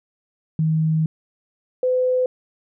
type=tone pair in turn; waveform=sine; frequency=158.3 / 507.1 Hz; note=D#3 / B4; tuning=+30 / +46 cents; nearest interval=octave + minor sixth; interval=2016 cents; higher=second; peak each=-16 dBFS; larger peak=neither; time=0.59-1.06 / 1.83-2.26 s; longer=first; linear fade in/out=2 ms; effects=none